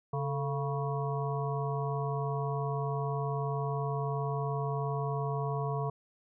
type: harmonic tone with a mistuned harmonic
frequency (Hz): 138.59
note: C#3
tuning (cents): 0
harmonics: 1 / 3 / 5 / 7 / 8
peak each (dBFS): -32 / -37 / -39 / -40 / -41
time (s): 0.13-5.9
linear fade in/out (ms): 5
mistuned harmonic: 3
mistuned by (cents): +92
effects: none